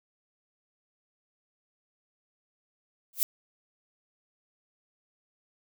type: noise with exponential growth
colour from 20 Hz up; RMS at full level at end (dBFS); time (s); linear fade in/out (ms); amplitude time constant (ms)
violet; -20; 3.13-3.23; 0; 20
effects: none